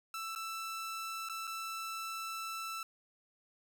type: tone with dropouts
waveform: sawtooth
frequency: 1326 Hz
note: E6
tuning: 10 cents sharp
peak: -35 dBFS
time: 0.14-2.83 s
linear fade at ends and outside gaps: 2 ms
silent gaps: 0.351-0.359 / 1.288-1.296 / 1.471-1.475 s
effects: none